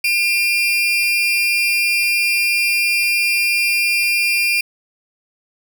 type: tone pair together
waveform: 35% pulse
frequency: 2401 / 2697 Hz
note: D7 / E7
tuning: +38 / +39 cents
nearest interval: major second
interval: 201 cents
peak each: -13 / -22 dBFS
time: 0.04-4.61 s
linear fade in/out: 5 ms
effects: none